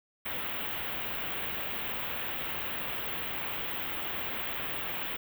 white band-stop noise, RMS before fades -35 dBFS, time 0.25-5.17 s, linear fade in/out 10 ms, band 3400 to 16000 Hz, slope 48 dB/octave, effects none

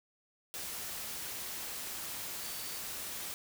sine tone in noise, 4571 Hz, D8, 48 cents flat, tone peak -50 dBFS, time 2.42-2.78 s, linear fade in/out 0 ms, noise white, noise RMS -41 dBFS, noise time 0.54-3.34 s, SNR -12 dB, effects none

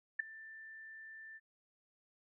sine tone with ADSR envelope, 1775 Hz, A6, 15 cents sharp, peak -27 dBFS, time 0.19-1.4 s, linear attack 9 ms, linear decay 6 ms, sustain -22 dB, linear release 37 ms, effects none

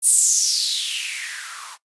violet noise with band-pass filter sweep, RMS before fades -21 dBFS, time 0.02-1.78 s, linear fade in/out 50 ms, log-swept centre 9800 to 960 Hz, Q 5.5, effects noise-tail reverb RT60 0.1 s tail -19 dB re dry + resampled to 24000 Hz

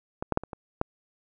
clicks, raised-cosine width 1 ms, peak -17 / -11 / -8 / -23 / -22 / -10 dBFS, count 6, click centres 0.225 / 0.323 / 0.374 / 0.436 / 0.532 / 0.814 s, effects none

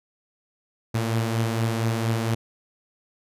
sawtooth beating tone pair, 112.9 / 117.2 Hz, A2 / A#2, +45 / +10 cents, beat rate 4.3 Hz, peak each -19 / -26 dBFS, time 0.94-2.35 s, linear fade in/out 10 ms, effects resampled to 32000 Hz

